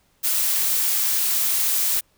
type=noise; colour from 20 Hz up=blue; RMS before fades=-21 dBFS; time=0.23-2.01 s; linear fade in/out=20 ms; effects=pink hiss -63 dBFS RMS until 2.17 s